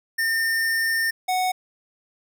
square tone pair in turn, 1812 / 739.3 Hz, A#6 / F#5, -50 / -2 cents, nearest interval octave + major third, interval 1552 cents, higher first, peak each -21 dBFS, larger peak neither, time 0.18-1.11 / 1.28-1.52 s, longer first, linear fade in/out 10 ms, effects none

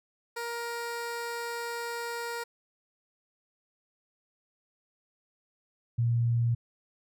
15% pulse / sine tone pair in turn, 470 / 117.83 Hz, A#4 / A#2, +14 / +19 cents, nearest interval 2 octaves, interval 2395 cents, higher first, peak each -27 / -23 dBFS, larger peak second, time 0.36-2.44 / 5.98-6.55 s, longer first, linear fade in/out 10 ms, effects none

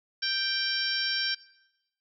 harmonic tone, 784 Hz, G5, in tune, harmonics 2 / 3 / 4 / 5 / 6 / 7, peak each -32 / -39 / -35 / -37 / -34 / -31 dBFS, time 0.22-1.35 s, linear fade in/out 10 ms, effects noise-tail reverb RT60 1.0 s tail -21 dB re dry

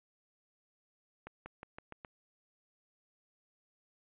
accelerating click train, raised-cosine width 0.5 ms, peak -30 dBFS, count 6, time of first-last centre 1.27-2.048 s, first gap 190 ms, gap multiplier 0.9, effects resampled to 8000 Hz

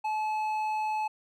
sine tone with hard clipping, 861 Hz, A5, 38 cents flat, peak -29 dBFS, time 0.04-1.08 s, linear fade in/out 10 ms, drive 6 dB, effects none

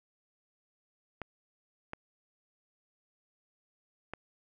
clicks, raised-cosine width 0.5 ms, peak -23 dBFS, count 3, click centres 1.217 / 1.934 / 4.136 s, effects none

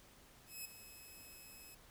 5% pulse tone with ADSR envelope, 2573 Hz, E7, 43 cents flat, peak -34 dBFS, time 0.46-1.75 s, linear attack 190 ms, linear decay 7 ms, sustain -12 dB, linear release 7 ms, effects pink hiss -63 dBFS RMS until 1.9 s

